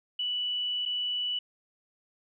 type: tone with dropouts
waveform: sine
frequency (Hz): 2960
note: F#7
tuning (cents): 0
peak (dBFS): -28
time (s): 0.19-1.39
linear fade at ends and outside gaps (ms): 5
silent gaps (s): 0.854-0.859
effects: none